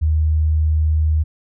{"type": "tone", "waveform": "sine", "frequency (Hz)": 77.78, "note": "D#2", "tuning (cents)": 0, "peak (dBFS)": -13, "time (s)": [0.01, 1.24], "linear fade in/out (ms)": 20, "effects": []}